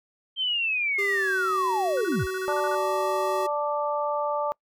sine linear sweep, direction down, 3158 to 34.65 Hz, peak -23 dBFS, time 0.36-2.27 s, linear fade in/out 50 ms
square tone with pitch glide, 399 to 376.6 Hz, G4 to F#4, +31 to +31 cents, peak -29 dBFS, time 0.98-3.47 s, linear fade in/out 10 ms, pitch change -100 cents, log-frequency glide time 1.12-1.32 s
sine tone bursts, 1466 Hz, F#6, 16 cents flat, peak -31 dBFS, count 11, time 1.97-2.751 s, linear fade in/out 5 ms, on 41 ms, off 33 ms
harmonic tone, 293.7 Hz, D4, in tune, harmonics 2 / 3 / 4, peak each -27 / -29 / -30 dBFS, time 2.48-4.52 s, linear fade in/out 0 ms
effects noise-tail reverb RT60 0.1 s tail -26 dB re dry

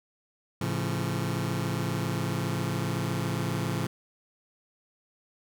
sawtooth chord, A augmented, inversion none, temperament just, 110 / 137.5 / 171.88 Hz, A2 / C#3 / E#3, 0 / -14 / -27 cents, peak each -28 dBFS, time 0.61-3.87 s, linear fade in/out 5 ms, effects none

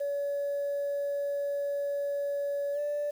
sine tone with pitch glide, 568 to 584.3 Hz, C#5 to D5, +42 to -9 cents, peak -27 dBFS, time 0-3.11 s, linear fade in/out 10 ms, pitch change +49 cents, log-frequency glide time 2.73-2.79 s, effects tanh soft clip ceiling -26 dBFS + 9-bit

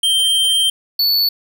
square tone pair in turn, 3148 / 4452 Hz, G7 / C#8, +7 / +7 cents, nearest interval tritone, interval 600 cents, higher second, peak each -13 dBFS, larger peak neither, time 0.03-0.7 / 0.99-1.29 s, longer first, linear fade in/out 5 ms, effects 9-bit

